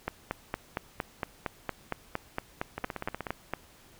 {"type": "two click trains", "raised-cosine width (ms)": 0.5, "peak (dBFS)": [-15, -19], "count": [16, 9], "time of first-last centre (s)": [[0.08, 3.536], [2.78, 3.268]], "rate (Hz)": [4.34, 16.4], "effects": ["pink hiss -57 dBFS RMS until 3.99 s"]}